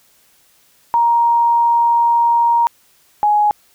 sine tone pair in turn, 938 / 835.7 Hz, A#5 / G#5, +11 / +11 cents, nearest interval major second, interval 200 cents, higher first, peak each -10 dBFS, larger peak neither, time 0.94-2.67 / 3.23-3.51 s, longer first, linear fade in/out 0 ms, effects white hiss -54 dBFS RMS until 3.74 s

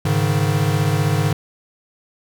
square chord, Ab suspended fourth, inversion none, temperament equal with one note detuned, 103.83 / 139.88 / 155.56 Hz, Ab2 / Db3 / Eb3, 0 / +16 / 0 cents, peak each -21 dBFS, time 0.05-1.33 s, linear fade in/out 5 ms, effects none

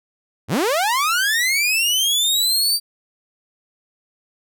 sawtooth linear sweep, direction up, 77.4 to 4699 Hz, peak -13 dBFS, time 0.48-2.8 s, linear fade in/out 50 ms, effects none

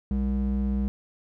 triangle ring-modulated tone, 132.1 Hz, C3, 17 cents sharp, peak -18 dBFS, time 0.11-0.88 s, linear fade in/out 0 ms, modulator 70 Hz, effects none

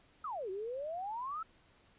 sine exponential two-way sweep, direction down then up, 1343 to 365.7 to 1343 Hz, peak -37 dBFS, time 0.24-1.43 s, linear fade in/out 5 ms, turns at 0.5 s, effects pink hiss -66 dBFS RMS until 1.98 s + resampled to 8000 Hz

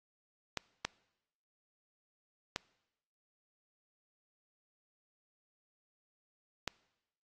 clicks, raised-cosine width 0.2 ms, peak -16 dBFS, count 4, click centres 0.573 / 0.85 / 2.561 / 6.677 s, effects noise-tail reverb RT60 0.9 s tail -24 dB re dry + AAC 32 kbps

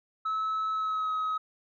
sine tone with pitch glide, 1298 to 1271.3 Hz, E6 to D#6, -27 to +37 cents, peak -25 dBFS, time 0.25-1.38 s, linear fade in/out 10 ms, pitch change -36 cents, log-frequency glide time 0.72-1.11 s, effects tanh soft clip ceiling -26 dBFS

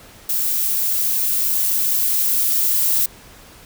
violet noise with level ramp, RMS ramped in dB -20 to -17 dBFS, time 0.29-3.06 s, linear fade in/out 5 ms, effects pink hiss -44 dBFS RMS until 3.65 s

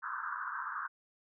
white band-pass noise, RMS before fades -39 dBFS, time 0.02-0.88 s, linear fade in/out 20 ms, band 970 to 1600 Hz, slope 96 dB/octave, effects none

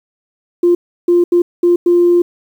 sine tone bursts at uneven times, 349.2 Hz, F4, in tune, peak -6 dBFS, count 5, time 0.63-0.75 / 1.08-1.24 / 1.32-1.42 / 1.63-1.76 / 1.86-2.22 s, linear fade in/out 5 ms, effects tanh soft clip ceiling -2 dBFS + 7-bit

